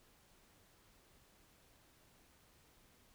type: silence
effects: pink hiss -68 dBFS RMS until 3.14 s